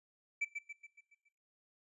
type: tone with echo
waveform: triangle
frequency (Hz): 2319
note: D7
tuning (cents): -22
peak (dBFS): -30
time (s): 0.41-0.45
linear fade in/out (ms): 10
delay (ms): 140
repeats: 6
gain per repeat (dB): -6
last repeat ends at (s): 1.29
effects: noise-tail reverb RT60 0.7 s tail -20 dB re dry + resampled to 24000 Hz